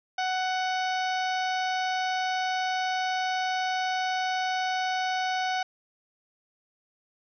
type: harmonic tone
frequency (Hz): 744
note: F#5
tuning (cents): +9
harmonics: 1 / 2 / 3 / 4 / 5 / 6 / 7 / 8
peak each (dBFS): -27 / -33 / -37 / -39 / -41 / -43 / -44 / -45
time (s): 0.18-5.63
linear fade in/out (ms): 5
effects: none